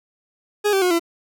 40% pulse tone with pitch steps, 415.3 / 387.5 / 361.5 / 337.3 Hz, G#4 / G4 / F#4 / E4, 0 / -20 / -40 / +40 cents, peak -15 dBFS, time 0.64-0.996 s, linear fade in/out 20 ms, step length 89 ms, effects none

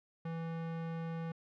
square tone, 164.81 Hz, E3, in tune, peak -38 dBFS, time 0.25-1.32 s, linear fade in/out 5 ms, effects low-pass 2000 Hz 12 dB/octave

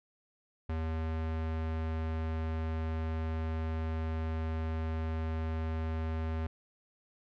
square tone with low-pass filter, 80.2 Hz, E2, 47 cents flat, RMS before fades -34 dBFS, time 0.69-6.47 s, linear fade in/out 5 ms, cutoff 2300 Hz, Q 0.74, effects none

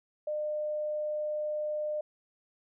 sine tone, 604 Hz, D5, 48 cents sharp, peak -30 dBFS, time 0.27-2.01 s, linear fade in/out 5 ms, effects none

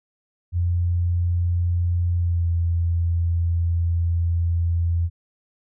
sine tone with pitch glide, 87.2 to 84.91 Hz, F2 to F2, -2 to -48 cents, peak -18 dBFS, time 0.52-5.1 s, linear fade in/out 50 ms, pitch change -46 cents, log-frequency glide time 2.16-2.48 s, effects none

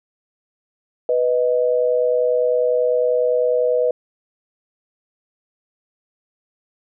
sine tone pair together, 493.9 / 623.9 Hz, B4 / D#5, 0 / +5 cents, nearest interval major third, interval 405 cents, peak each -16 / -20 dBFS, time 1.09-3.91 s, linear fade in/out 2 ms, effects none

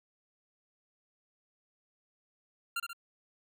25% pulse tone with echo, 1385 Hz, F6, 15 cents flat, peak -28 dBFS, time 2.76-2.8 s, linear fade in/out 5 ms, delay 66 ms, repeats 2, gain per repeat -5 dB, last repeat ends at 2.932 s, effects none

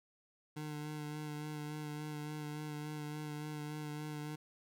25% pulse tone with vibrato, 150.6 Hz, D3, 44 cents sharp, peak -37 dBFS, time 0.56-4.36 s, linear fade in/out 10 ms, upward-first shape sine, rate 3.5 Hz, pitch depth 21 cents each way, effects none

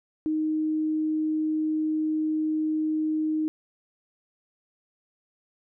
sine tone, 311.1 Hz, D#4, in tune, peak -23 dBFS, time 0.26-3.48 s, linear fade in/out 0 ms, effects none

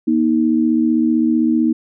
sine tone pair together, 238.9 / 314.5 Hz, A#3 / D#4, +43 / +19 cents, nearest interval perfect fourth, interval 476 cents, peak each -15 dBFS, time 0.07-1.73 s, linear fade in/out 10 ms, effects none

